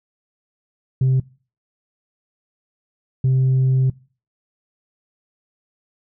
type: tone bursts at uneven times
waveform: sine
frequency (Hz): 130.81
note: C3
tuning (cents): 0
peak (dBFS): -11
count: 2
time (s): 1.01-1.2 / 3.24-3.9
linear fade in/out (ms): 5
effects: noise-tail reverb RT60 0.4 s tail -24 dB re dry + tanh soft clip ceiling -12 dBFS